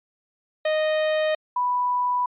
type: tone pair in turn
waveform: 45% pulse / sine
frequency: 620 / 987.6 Hz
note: D#5 / B5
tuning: -6 / 0 cents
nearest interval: minor sixth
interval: 806 cents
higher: second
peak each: -20 dBFS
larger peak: neither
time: 0.65-1.35 / 1.56-2.26 s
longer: neither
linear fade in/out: 5 ms
effects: resampled to 8000 Hz